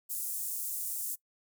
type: high-pass noise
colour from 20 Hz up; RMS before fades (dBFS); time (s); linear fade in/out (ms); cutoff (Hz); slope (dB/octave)
pink; -36; 0.09-1.16; 20; 8400; 24
effects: noise-tail reverb RT60 0.1 s tail -21 dB re dry